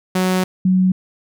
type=tone pair in turn; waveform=sawtooth / sine; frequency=185 / 185.67 Hz; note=F#3 / F#3; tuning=0 / +6 cents; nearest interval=unison; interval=6 cents; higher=second; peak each=-11 dBFS; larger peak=neither; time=0.15-0.44 / 0.65-0.92 s; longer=first; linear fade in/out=5 ms; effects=none